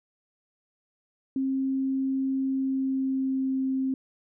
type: tone with pitch glide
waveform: sine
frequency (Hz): 267 to 264.4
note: C4 to C4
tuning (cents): +35 to +18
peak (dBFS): -24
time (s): 1.36-3.94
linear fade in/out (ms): 2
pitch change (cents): -17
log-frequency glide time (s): 2.47-3.65
effects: none